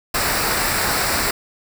pink noise with comb filter, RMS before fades -20 dBFS, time 0.14-1.31 s, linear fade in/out 5 ms, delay 0.31 ms, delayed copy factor -0.6, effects none

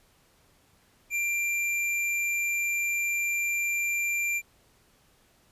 sine tone with tanh clipping, 2371 Hz, D7, 16 cents sharp, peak -27 dBFS, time 1.1-4.42 s, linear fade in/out 50 ms, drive 17 dB, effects pink hiss -63 dBFS RMS until 5.51 s + resampled to 32000 Hz

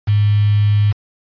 sine tone with quantisation, 103.83 Hz, G#2, in tune, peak -10 dBFS, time 0.07-0.93 s, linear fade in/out 20 ms, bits 5, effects resampled to 11025 Hz

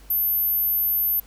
sine tone, 13090 Hz, G#9, 26 cents flat, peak -19 dBFS, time 0.1-1.2 s, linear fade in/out 5 ms, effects added 50 Hz sine -46 dBFS peak until 1.26 s + pink hiss -53 dBFS RMS until 1.26 s

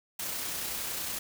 white noise with amplitude modulation, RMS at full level -34 dBFS, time 0.19-1.19 s, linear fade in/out 5 ms, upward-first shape sine, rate 30.8 Hz, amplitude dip 25%, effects none

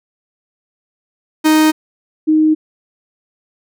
45% pulse / sine tone pair in turn, 311.1 / 311.1 Hz, D#4 / D#4, 0 / 0 cents, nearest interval unison, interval 0 cents, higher neither, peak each -8 dBFS, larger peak neither, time 1.44-1.72 / 2.27-2.55 s, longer neither, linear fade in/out 20 ms, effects none

